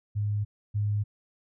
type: tone pair in turn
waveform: sine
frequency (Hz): 103.83 / 103.83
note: G#2 / G#2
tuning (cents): 0 / 0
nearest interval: unison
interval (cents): 0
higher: neither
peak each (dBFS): -25 / -24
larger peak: second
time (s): 0.15-0.45 / 0.74-1.04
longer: neither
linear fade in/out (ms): 20
effects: none

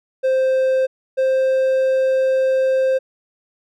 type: tone pair in turn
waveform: triangle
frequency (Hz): 523.3 / 525.6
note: C5 / C5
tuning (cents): 0 / +8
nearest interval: unison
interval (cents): 8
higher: second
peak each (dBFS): -12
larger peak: neither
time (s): 0.23-0.87 / 1.17-2.99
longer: second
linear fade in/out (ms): 20
effects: none

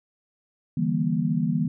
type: chord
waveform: sine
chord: E half-diminished seventh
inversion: third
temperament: just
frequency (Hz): 148.33 / 164.81 / 197.78 / 237.3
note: D3 / E3 / G3 / Bb3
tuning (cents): +18 / 0 / +16 / +31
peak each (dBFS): -29 / -25 / -28 / -26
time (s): 0.77-1.68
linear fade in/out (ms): 5
effects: none

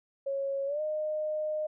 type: tone with pitch glide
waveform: sine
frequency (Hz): 550 to 613.8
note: C#5 to D#5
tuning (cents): -14 to -24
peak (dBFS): -29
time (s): 0.26-1.67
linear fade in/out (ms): 10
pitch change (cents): +190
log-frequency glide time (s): 0.66-0.81
effects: none

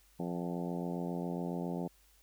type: harmonic tone with a mistuned harmonic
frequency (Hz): 87.31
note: F2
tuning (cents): 0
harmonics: 2 / 3 / 4 / 5 / 6 / 7 / 8 / 9 / 10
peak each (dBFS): -37 / -41 / -43 / -45 / -47 / -48 / -49 / -50 / -51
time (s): 0.19-1.88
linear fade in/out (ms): 10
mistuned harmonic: 9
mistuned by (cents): -30
effects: added 50 Hz sine -66 dBFS peak until 2.22 s + white hiss -67 dBFS RMS until 2.22 s

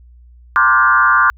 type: tone with frequency modulation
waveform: sine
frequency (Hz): 1300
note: E6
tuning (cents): -24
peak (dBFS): -8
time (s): 0.56-1.3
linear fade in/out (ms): 0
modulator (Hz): 126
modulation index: 2.2
effects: added 60 Hz sine -40 dBFS peak until 1.37 s

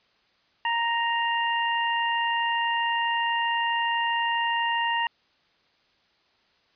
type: harmonic tone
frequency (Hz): 932.3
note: A#5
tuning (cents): 0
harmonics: 1 / 2 / 3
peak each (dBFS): -25 / -28 / -30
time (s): 0.65-5.07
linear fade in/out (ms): 2
effects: white hiss -65 dBFS RMS until 6.75 s + resampled to 11025 Hz

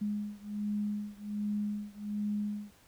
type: beating tone pair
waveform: sine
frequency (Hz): 207.2 / 208.5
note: G#3 / G#3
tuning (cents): -4 / +7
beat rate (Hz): 1.3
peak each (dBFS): -35 / -36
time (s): 0.01-2.71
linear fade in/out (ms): 10
effects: pink hiss -62 dBFS RMS until 2.87 s

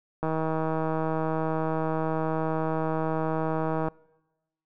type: click train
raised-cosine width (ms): 1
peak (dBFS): -15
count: 582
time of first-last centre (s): 0.23-3.884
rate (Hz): 159
effects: noise-tail reverb RT60 1.0 s tail -24 dB re dry

